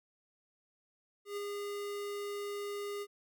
square tone with ADSR envelope, 407.5 Hz, G#4, 33 cents flat, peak -36 dBFS, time 1.25-3.07 s, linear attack 120 ms, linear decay 14 ms, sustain -2 dB, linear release 52 ms, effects none

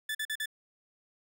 30% pulse tone bursts, 1744 Hz, A6, 16 cents flat, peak -29 dBFS, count 4, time 0.09-0.458 s, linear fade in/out 5 ms, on 59 ms, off 44 ms, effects none

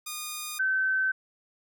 5% pulse / sine tone pair in turn, 1224 / 1535.7 Hz, D#6 / G6, -29 / -36 cents, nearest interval major third, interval 393 cents, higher second, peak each -22 / -23 dBFS, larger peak first, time 0.06-0.59 / 0.59-1.12 s, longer neither, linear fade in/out 10 ms, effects none

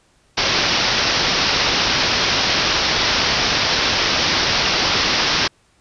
white low-pass noise, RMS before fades -18 dBFS, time 0.37-5.48 s, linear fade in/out 10 ms, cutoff 5700 Hz, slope 96 dB/octave, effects pink hiss -58 dBFS RMS until 5.8 s + resampled to 22050 Hz

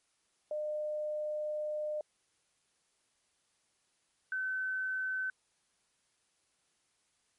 sine tone pair in turn, 605 / 1524.5 Hz, D#5 / G6, -49 / -49 cents, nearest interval octave + major third, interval 1600 cents, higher second, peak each -33 / -32 dBFS, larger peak second, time 0.51-2.01 / 4.32-5.3 s, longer first, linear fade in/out 2 ms, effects white hiss -75 dBFS RMS until 7.38 s + MP3 48 kbps

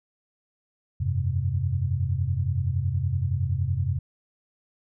sine chord, F suspended second, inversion none, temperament equal, 87.31 / 98 / 130.81 Hz, F2 / G2 / C3, 0 / 0 / 0 cents, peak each -27 dBFS, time 1-3.99 s, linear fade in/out 10 ms, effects none

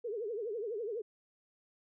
sine tone with vibrato, 440 Hz, A4, in tune, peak -35 dBFS, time 0.04-1.02 s, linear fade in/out 10 ms, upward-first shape triangle, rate 12 Hz, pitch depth 210 cents each way, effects none

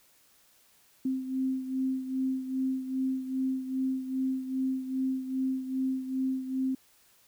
sine beating tone pair, 261.6 / 264.1 Hz, C4 / C4, 0 / +16 cents, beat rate 2.5 Hz, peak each -29 / -35 dBFS, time 1.05-6.75 s, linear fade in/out 5 ms, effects white hiss -63 dBFS RMS until 7.27 s

